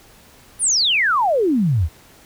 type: exponential sweep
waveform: sine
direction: down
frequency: 10380 to 70.3 Hz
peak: -14 dBFS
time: 0.59-1.89 s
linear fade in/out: 50 ms
effects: pink hiss -48 dBFS RMS until 2.25 s